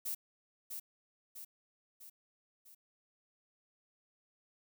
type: noise with echo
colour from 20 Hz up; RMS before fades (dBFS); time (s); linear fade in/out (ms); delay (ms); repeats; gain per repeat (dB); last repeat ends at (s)
violet; -38; 0.05-0.15; 10; 650; 4; -5; 2.75
effects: none